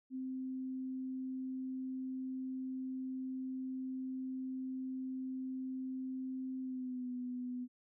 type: tone with pitch glide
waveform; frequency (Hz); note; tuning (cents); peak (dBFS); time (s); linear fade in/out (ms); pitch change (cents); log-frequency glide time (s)
sine; 260.2 to 248.9; C4 to B3; -9 to +14; -38; 0.1-7.68; 50; -77; 6.61-7.1
effects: none